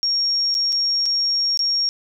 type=tone with dropouts; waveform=sine; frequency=5560 Hz; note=F8; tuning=9 cents flat; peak=-17 dBFS; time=0.03-1.89 s; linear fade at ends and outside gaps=0 ms; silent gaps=0.543-0.55 / 0.723-0.727 / 1.057-1.061 / 1.574-1.592 s; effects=none